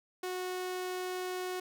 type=tone; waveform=sawtooth; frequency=366.5 Hz; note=F#4; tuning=16 cents flat; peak=-31 dBFS; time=0.23-1.6 s; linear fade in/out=5 ms; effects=none